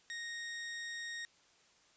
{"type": "tone", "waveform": "sawtooth", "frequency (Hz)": 1864.7, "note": "A#6", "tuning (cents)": 0, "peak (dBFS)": -37, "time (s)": [0.1, 1.25], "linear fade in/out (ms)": 0, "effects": ["white hiss -67 dBFS RMS until 1.96 s", "resampled to 16000 Hz"]}